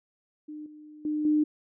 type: tone with level steps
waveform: sine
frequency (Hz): 302.6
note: D#4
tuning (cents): -48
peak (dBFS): -37 / -45 / -26 / -20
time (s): 0.48-1.44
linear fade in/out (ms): 10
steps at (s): 0.66 / 1.05 / 1.25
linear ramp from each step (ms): 2
effects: none